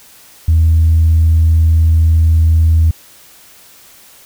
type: tone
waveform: sine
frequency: 81 Hz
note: E2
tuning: 30 cents flat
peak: -5 dBFS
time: 0.48-2.91 s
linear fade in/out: 5 ms
effects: tanh soft clip ceiling -3 dBFS + white hiss -42 dBFS RMS until 4.25 s